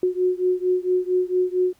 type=beating tone pair; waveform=sine; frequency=363.3 / 367.7 Hz; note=F#4 / F#4; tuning=-32 / -11 cents; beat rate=4.4 Hz; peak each=-21 / -22 dBFS; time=0.03-1.73 s; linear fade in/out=2 ms; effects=pink hiss -60 dBFS RMS until 1.79 s